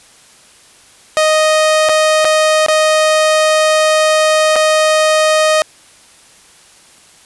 sawtooth tone with dropouts, 622.3 Hz, D#5, in tune, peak -5 dBFS, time 1.17-5.62 s, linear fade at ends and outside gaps 0 ms, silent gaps 1.888-1.893 / 2.246-2.251 / 2.663-2.684 / 4.558-4.562 s, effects white hiss -44 dBFS RMS until 7.25 s + resampled to 24000 Hz

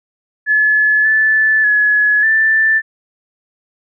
sine tone with pitch steps, 1715 / 1746 / 1695 / 1768 Hz, A6 / A6 / G#6 / A6, -45 / -14 / +35 / +8 cents, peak -9 dBFS, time 0.46-2.82 s, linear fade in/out 50 ms, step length 590 ms, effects none

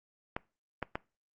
clicks, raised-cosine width 0.5 ms, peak -18 dBFS, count 3, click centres 0.365 / 0.827 / 0.955 s, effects noise-tail reverb RT60 0.3 s tail -22 dB re dry + Opus 48 kbps

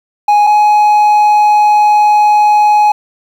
triangle tone pair in turn, 830.6 / 839.3 Hz, G#5 / G#5, 0 / +18 cents, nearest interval unison, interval 18 cents, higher second, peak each -3 dBFS, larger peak neither, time 0.28-0.47 / 0.47-2.92 s, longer second, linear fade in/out 5 ms, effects 7-bit

